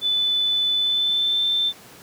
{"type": "tone with pitch glide", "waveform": "sine", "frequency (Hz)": [3497, 3554], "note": ["A7", "A7"], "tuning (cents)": [-11, 17], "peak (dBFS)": -18, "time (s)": [0.01, 1.73], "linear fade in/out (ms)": 50, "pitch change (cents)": 28, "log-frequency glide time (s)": [0.75, 1.45], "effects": ["pink hiss -45 dBFS RMS until 2.02 s", "high-pass 150 Hz 12 dB/octave"]}